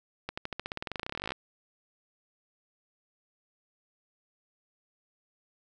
accelerating click train, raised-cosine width 0.3 ms, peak -18 dBFS, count 27, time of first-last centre 0.29-1.32 s, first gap 85 ms, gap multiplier 0.93, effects none

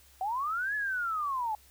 sine linear two-way sweep, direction up then down, 730 to 1725 to 832 Hz, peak -29 dBFS, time 0.21-1.55 s, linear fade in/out 2 ms, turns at 0.75 s, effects added 67 Hz sine -61 dBFS peak until 1.7 s + white hiss -60 dBFS RMS until 1.7 s

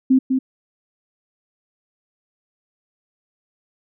sine tone with echo, 261.6 Hz, C4, in tune, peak -10 dBFS, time 0.1-0.19 s, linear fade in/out 10 ms, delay 200 ms, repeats 1, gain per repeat -5 dB, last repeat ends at 0.39 s, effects none

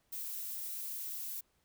violet noise, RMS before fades -41 dBFS, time 0.12-1.41 s, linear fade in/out 10 ms, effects pink hiss -75 dBFS RMS until 1.64 s

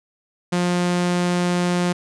sawtooth tone, 177 Hz, F3, 23 cents sharp, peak -14 dBFS, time 0.52-1.93 s, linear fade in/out 10 ms, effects resampled to 22050 Hz

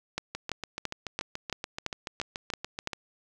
two click trains, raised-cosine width 0.2 ms, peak -17 / -13 dBFS, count 19 / 9, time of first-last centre 0.35-2.932 / 0.18-2.874 s, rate 6.97 / 2.97 Hz, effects none

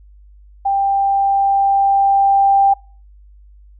sine tone with level ramp, 790 Hz, G5, 13 cents sharp, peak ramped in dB -13 to -8 dBFS, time 0.65-2.74 s, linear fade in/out 10 ms, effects noise-tail reverb RT60 0.4 s tail -25 dB re dry + added 50 Hz sine -41 dBFS peak until 3.79 s

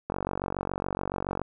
click train, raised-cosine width 1 ms, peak -15 dBFS, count 63, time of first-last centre 0.1-1.416 s, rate 47.1 Hz, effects none

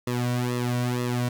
sawtooth tone with flanger, 122.8 Hz, B2, 9 cents flat, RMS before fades -26 dBFS, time 0.07-1.29 s, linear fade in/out 5 ms, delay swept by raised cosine 1.3 to 2.4 ms, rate 2.1 Hz, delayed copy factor -1, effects 9-bit

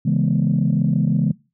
sine chord, C# minor seventh, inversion none, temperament equal with one note detuned, 138.59 / 164.81 / 207.7 / 242.8 Hz, C#3 / E3 / G#3 / B3, 0 / 0 / 0 / -29 cents, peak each -19 / -19 / -20 / -24 dBFS, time 0.05-1.32 s, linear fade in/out 10 ms, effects noise-tail reverb RT60 0.3 s tail -22 dB re dry + tanh soft clip ceiling -8 dBFS

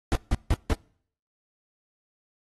brown noise bursts, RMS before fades -21 dBFS, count 4, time 0.12-0.732 s, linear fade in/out 0 ms, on 33 ms, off 160 ms, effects noise-tail reverb RT60 0.6 s tail -26 dB re dry + AAC 32 kbps

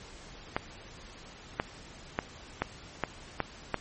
clicks, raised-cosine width 0.5 ms, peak -12 dBFS, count 7, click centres 0.565 / 1.599 / 2.189 / 2.62 / 3.037 / 3.403 / 3.743 s, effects pink hiss -49 dBFS RMS until 3.8 s + MP3 32 kbps

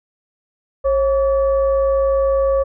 sine tone with frequency modulation, 543 Hz, C#5, 36 cents flat, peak -13 dBFS, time 0.84-2.64 s, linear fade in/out 20 ms, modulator 599 Hz, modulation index 0.46, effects none

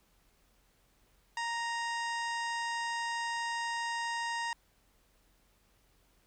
harmonic tone with a mistuned harmonic, 932.3 Hz, A#5, in tune, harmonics 1 / 2 / 3 / 4 / 5 / 6 / 7 / 8 / 9, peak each -35 / -37 / -45 / -49 / -48 / -52 / -51 / -55 / -53 dBFS, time 1.37-4.53 s, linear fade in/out 2 ms, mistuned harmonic 5, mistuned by +100 cents, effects added 43 Hz sine -70 dBFS peak until 6.26 s + pink hiss -70 dBFS RMS until 6.26 s

